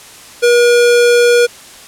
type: tone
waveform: square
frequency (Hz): 480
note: B4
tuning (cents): -49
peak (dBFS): -7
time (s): 0.42-1.47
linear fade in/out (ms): 20
effects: white hiss -36 dBFS RMS until 1.87 s + low-pass 10000 Hz 12 dB/octave